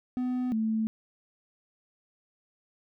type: tone pair in turn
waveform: triangle / sine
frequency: 251.1 / 220.5 Hz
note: B3 / A3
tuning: +29 / +4 cents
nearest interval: major second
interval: 225 cents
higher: first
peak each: -25 dBFS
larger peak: neither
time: 0.17-0.52 / 0.52-0.87 s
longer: neither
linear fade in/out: 0 ms
effects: none